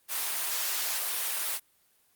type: high-pass noise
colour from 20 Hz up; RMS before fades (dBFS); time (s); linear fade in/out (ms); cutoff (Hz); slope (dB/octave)
white; -31; 0.08-1.6; 50; 690; 12
effects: white hiss -67 dBFS RMS until 2.15 s + Opus 32 kbps